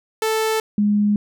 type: tone pair in turn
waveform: sawtooth / sine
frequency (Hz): 440 / 207.1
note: A4 / G#3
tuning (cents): 0 / -5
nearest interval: octave + minor second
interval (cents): 1305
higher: first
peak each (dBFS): -14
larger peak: neither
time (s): 0.22-0.6 / 0.78-1.16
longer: neither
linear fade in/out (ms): 2
effects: none